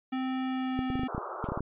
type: tone with pitch glide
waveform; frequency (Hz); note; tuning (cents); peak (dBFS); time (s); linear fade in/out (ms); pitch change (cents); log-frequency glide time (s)
square; 260 to 258.2; C4 to C4; -11 to -23; -30; 0.12-1.08; 10; -12; 0.46-0.8
type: clicks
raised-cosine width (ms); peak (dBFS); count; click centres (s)
3; -20; 12; 0.791 / 0.902 / 0.955 / 0.995 / 1.034 / 1.148 / 1.18 / 1.442 / 1.488 / 1.52 / 1.575 / 1.606
type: band-pass noise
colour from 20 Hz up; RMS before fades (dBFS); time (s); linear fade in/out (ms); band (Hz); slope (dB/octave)
white; -38; 1.08-1.6; 5; 360 to 1400; 96
type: noise with exponential decay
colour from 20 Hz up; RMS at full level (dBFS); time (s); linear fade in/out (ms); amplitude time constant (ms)
blue; -38; 1.44-1.53; 5; 18
effects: resampled to 8000 Hz